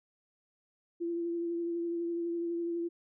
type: tone with vibrato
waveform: sine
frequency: 340.2 Hz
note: F4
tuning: 45 cents flat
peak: -31 dBFS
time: 1-2.89 s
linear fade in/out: 20 ms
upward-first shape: triangle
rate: 12 Hz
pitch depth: 22 cents each way
effects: none